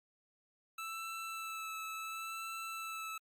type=tone with vibrato; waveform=25% pulse; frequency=1318.5 Hz; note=E6; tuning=in tune; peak=-37 dBFS; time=0.78-3.18 s; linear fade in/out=5 ms; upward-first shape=sine; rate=0.71 Hz; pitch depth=17 cents each way; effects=Opus 48 kbps